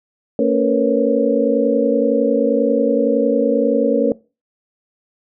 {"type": "tone cluster", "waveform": "sine", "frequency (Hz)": [227.9, 279.4, 457.5, 488.1, 550], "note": ["A#3", "C#4", "A#4", "B4", "C#5"], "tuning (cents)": [-39, 14, -32, -20, -14], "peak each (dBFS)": -19, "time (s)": [0.39, 4.12], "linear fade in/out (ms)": 2, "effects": ["noise-tail reverb RT60 0.3 s tail -21 dB re dry"]}